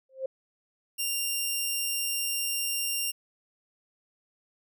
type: tone with exponential growth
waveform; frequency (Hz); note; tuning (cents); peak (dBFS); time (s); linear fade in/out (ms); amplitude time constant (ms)
sine; 528; C5; +16; -25; 0.09-0.26; 5; 36
type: tone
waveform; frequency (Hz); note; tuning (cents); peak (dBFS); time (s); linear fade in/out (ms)
10% pulse; 2785; F7; -5; -19; 0.98-3.12; 20
effects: none